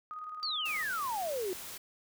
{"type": "tone with tremolo", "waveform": "sine", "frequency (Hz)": 1244.5, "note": "D#6", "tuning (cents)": 0, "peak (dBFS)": -38, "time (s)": [0.11, 0.83], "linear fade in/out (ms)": 0, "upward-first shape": "square", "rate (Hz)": 19, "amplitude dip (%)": 35}
{"type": "exponential sweep", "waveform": "sine", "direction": "down", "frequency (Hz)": [4722, 351.9], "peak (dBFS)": -32, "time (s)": [0.43, 1.53], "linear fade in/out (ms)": 0}
{"type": "noise", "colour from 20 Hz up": "white", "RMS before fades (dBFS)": -44, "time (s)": [0.65, 1.78], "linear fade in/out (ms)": 10}
{"effects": []}